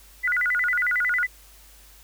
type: tone with vibrato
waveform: sine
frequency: 1700 Hz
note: G#6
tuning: 40 cents sharp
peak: -20 dBFS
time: 0.23-1.27 s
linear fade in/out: 20 ms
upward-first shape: square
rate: 11 Hz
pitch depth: 280 cents each way
effects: added 50 Hz sine -51 dBFS peak until 2.03 s + white hiss -52 dBFS RMS until 2.03 s